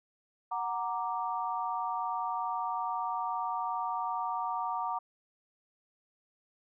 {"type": "chord", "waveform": "sine", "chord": "Gb augmented", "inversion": "none", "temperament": "equal", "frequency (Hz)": [740, 932.3, 1174.7], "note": ["Gb5", "Bb5", "D6"], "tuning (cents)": [0, 0, 0], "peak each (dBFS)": [-36, -34, -36], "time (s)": [0.51, 4.99], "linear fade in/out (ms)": 10, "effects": []}